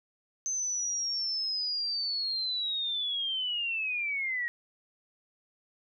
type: linear sweep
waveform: sine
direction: down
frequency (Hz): 6240 to 1881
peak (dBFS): -29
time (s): 0.46-4.48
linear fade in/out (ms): 0
effects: none